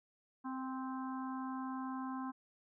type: harmonic tone with a mistuned harmonic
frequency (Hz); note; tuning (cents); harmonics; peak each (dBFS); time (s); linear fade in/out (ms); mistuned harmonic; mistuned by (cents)
261.1; C4; -3; 1 / 3 / 4 / 5 / 6; -40 / -48 / -45 / -53 / -56; 0.44-2.32; 20; 3; +16
effects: none